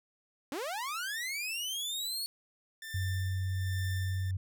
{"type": "linear sweep", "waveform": "sawtooth", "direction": "up", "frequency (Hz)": [251.1, 4435], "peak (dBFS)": -31, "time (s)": [0.52, 2.26], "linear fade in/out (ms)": 0}
{"type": "tone with tremolo", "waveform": "sawtooth", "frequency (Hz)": 1783, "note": "A6", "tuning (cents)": 22, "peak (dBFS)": -36, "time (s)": [2.82, 4.31], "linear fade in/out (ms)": 2, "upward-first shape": "sine", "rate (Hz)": 1.2, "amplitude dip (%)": 60}
{"type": "tone", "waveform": "sine", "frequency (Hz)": 94, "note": "F#2", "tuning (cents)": 28, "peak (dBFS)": -30, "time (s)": [2.94, 4.37], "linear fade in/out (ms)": 5}
{"effects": []}